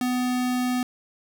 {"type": "tone", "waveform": "square", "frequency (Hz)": 249.9, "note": "B3", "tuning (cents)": 21, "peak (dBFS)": -23, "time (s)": [0.01, 0.83], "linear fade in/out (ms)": 2, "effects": []}